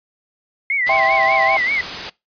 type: tone with vibrato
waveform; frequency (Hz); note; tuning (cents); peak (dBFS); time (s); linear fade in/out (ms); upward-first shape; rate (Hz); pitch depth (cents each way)
sine; 2093; C7; 0; -16; 0.7-1.81; 2; sine; 5.1; 130
type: noise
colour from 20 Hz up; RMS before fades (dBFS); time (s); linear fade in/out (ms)
white; -26; 0.86-2.1; 10
type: chord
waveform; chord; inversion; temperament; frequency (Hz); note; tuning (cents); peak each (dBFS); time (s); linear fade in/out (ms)
sine; C major; first; just; 654.1 / 784.9 / 1046.5; E5 / G5 / C6; -14 / +2 / 0; -19 / -17 / -21; 0.89-1.57; 2
effects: noise-tail reverb RT60 0.2 s tail -21 dB re dry + resampled to 11025 Hz